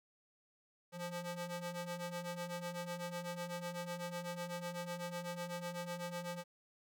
sawtooth ring-modulated tone, 350 Hz, F4, 4 cents sharp, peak -34 dBFS, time 0.92-6.44 s, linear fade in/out 50 ms, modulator 179 Hz, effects none

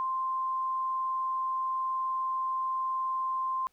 sine tone, 1046.5 Hz, C6, in tune, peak -28 dBFS, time 0-3.67 s, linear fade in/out 0 ms, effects pink hiss -70 dBFS RMS until 3.72 s

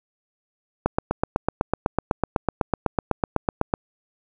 click train, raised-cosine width 1 ms, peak -5 dBFS, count 24, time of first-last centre 0.86-3.739 s, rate 7.99 Hz, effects none

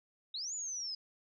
sine linear two-way sweep, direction up then down, 3675 to 7040 to 4950 Hz, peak -37 dBFS, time 0.34-0.95 s, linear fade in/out 5 ms, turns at 0.54 s, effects none

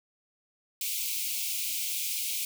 white high-pass noise, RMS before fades -32 dBFS, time 0.81-2.45 s, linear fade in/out 2 ms, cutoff 2200 Hz, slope 96 dB/octave, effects none

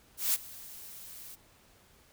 blue noise with ADSR envelope, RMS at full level -26 dBFS, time 0.17-1.36 s, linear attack 170 ms, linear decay 26 ms, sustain -21 dB, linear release 21 ms, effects pink hiss -62 dBFS RMS until 2.12 s

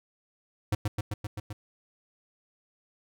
square tone with echo, 103.83 Hz, G#2, in tune, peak -24 dBFS, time 0.72-0.75 s, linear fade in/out 5 ms, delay 130 ms, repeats 6, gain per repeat -2 dB, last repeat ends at 1.53 s, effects none

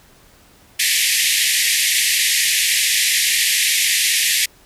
pink band-pass noise, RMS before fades -17 dBFS, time 0.79-4.46 s, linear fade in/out 10 ms, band 1800 to 13000 Hz, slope 96 dB/octave, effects pink hiss -50 dBFS RMS until 4.65 s

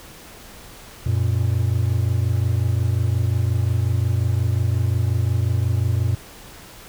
triangle tone pair together, 91.69 / 117.3 Hz, F#2 / A#2, -15 / +11 cents, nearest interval major third, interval 426 cents, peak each -18 dBFS, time 1.06-6.15 s, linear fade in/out 5 ms, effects pink hiss -42 dBFS RMS until 6.88 s

